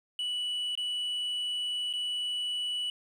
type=tone with dropouts; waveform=sine; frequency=2954 Hz; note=F#7; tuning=3 cents flat; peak=-27 dBFS; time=0.19-2.9 s; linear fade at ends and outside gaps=2 ms; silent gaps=0.753-0.775 / 1.929-1.936 s; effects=tanh soft clip ceiling -29 dBFS + 10-bit